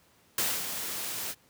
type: noise with ADSR envelope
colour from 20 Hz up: white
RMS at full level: -27 dBFS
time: 0.38-1.35 s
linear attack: 3 ms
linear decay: 240 ms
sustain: -8 dB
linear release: 47 ms
effects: pink hiss -63 dBFS RMS until 1.49 s + high-pass 80 Hz 12 dB/octave